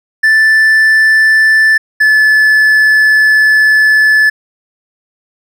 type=tone pair in turn; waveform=triangle; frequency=1760 / 1731.8 Hz; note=A6 / A6; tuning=0 / -28 cents; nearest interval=unison; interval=28 cents; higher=first; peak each=-3 dBFS; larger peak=neither; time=0.23-1.78 / 2-4.3 s; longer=second; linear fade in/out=10 ms; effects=none